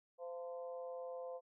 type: harmonic tone with a mistuned harmonic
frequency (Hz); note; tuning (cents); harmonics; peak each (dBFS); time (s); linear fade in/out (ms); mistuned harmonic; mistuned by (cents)
172.1; F3; -25; 3 / 4 / 5 / 6; -44 / -51 / -60 / -58; 0.18-1.41; 50; 5; +56
effects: none